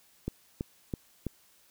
click train, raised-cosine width 3 ms, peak -19 dBFS, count 4, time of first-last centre 0.28-1.267 s, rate 3.04 Hz, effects white hiss -63 dBFS RMS until 1.7 s

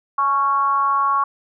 sine tone with frequency modulation, 1108.7 Hz, C#6, in tune, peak -15 dBFS, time 0.18-1.24 s, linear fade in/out 5 ms, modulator 265 Hz, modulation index 0.53, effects none

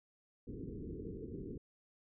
white low-pass noise, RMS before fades -45 dBFS, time 0.47-1.58 s, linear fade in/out 5 ms, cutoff 450 Hz, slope 96 dB/octave, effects none

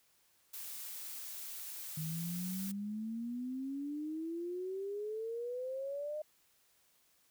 blue noise, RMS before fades -45 dBFS, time 0.53-2.72 s, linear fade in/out 10 ms
sine exponential sweep, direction up, 155.56 to 616 Hz, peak -37 dBFS, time 1.97-6.22 s, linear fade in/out 5 ms
effects white hiss -71 dBFS RMS until 7.3 s

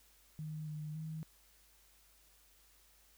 sine tone with pitch steps, 154.6 / 152.4 / 157.9 Hz, D#3 / D#3 / D#3, -11 / -36 / +26 cents, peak -40 dBFS, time 0.39-1.23 s, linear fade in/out 0 ms, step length 280 ms, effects added 50 Hz sine -70 dBFS peak until 3.17 s + white hiss -67 dBFS RMS until 3.17 s

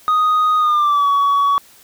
sine tone with pitch glide, 1244.5 to 1128.1 Hz, D#6 to C#6, 0 to +30 cents, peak -9 dBFS, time 0.08-1.58 s, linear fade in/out 0 ms, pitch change -170 cents, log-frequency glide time 0.58-1.09 s, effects tanh soft clip ceiling -11 dBFS + white hiss -47 dBFS RMS until 1.83 s

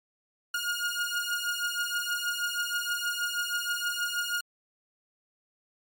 sawtooth beating tone pair, 1426 / 1432.3 Hz, F6 / F6, +36 / +43 cents, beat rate 6.3 Hz, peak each -28 / -28 dBFS, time 0.54-4.41 s, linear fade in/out 5 ms, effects MP3 96 kbps

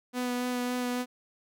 sawtooth tone with vibrato, 247.5 Hz, B3, 4 cents sharp, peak -25 dBFS, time 0.13-1.06 s, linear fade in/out 50 ms, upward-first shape sine, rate 3.6 Hz, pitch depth 12 cents each way, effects none

